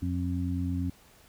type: harmonic tone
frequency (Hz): 89.1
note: F2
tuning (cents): +35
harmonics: 1 / 2 / 3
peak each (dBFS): -30 / -35 / -32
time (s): 0.02-0.9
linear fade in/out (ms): 5
effects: pink hiss -58 dBFS RMS until 1.28 s